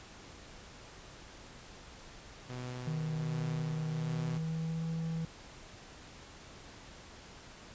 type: tone with tremolo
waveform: sawtooth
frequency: 124.9 Hz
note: B2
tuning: 20 cents sharp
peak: -35 dBFS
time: 2.49-4.38 s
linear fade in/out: 10 ms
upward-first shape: sine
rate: 1.3 Hz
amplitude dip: 45%
type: tone with pitch glide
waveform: triangle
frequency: 156.6 to 163.06 Hz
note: D#3 to E3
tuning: +11 to -19 cents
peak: -31 dBFS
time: 2.87-5.25 s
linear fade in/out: 2 ms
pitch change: +70 cents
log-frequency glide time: 3.83-4.85 s
effects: pink hiss -52 dBFS RMS until 7.74 s + resampled to 16000 Hz